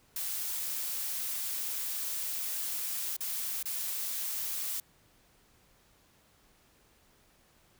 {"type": "noise with dropouts", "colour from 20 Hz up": "blue", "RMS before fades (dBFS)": -35, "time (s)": [0.16, 4.8], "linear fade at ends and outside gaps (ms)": 2, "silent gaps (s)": [[3.166, 3.206], [3.628, 3.656]], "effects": ["pink hiss -65 dBFS RMS until 7.79 s"]}